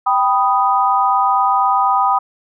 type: chord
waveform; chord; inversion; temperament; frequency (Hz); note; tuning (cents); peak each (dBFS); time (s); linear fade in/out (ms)
sine; G augmented; none; equal; 784 / 987.8 / 1244.5; G5 / B5 / D#6; 0 / 0 / 0; -16; 0.06-2.19; 10
effects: none